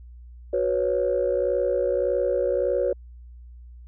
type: chord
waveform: sine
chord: F# suspended fourth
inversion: none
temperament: just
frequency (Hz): 370 / 493.3 / 555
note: F#4 / B4 / C#5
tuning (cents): 0 / -2 / +2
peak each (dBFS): -26 / -24 / -23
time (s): 0.53-2.93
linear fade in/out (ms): 5
effects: tanh soft clip ceiling -13 dBFS + added 60 Hz sine -41 dBFS peak until 3.87 s